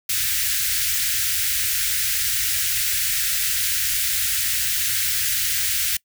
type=band-stop noise; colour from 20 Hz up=white; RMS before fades=-22 dBFS; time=0.09-5.97 s; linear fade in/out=5 ms; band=120 to 1500 Hz; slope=48 dB/octave; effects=noise-tail reverb RT60 0.1 s tail -23 dB re dry